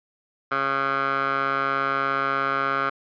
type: tone with band-pass filter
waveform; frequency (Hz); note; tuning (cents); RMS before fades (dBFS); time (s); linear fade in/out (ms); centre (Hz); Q
15% pulse; 136.8; C#3; -23; -24; 0.51-2.9; 10; 1300; 3
effects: resampled to 11025 Hz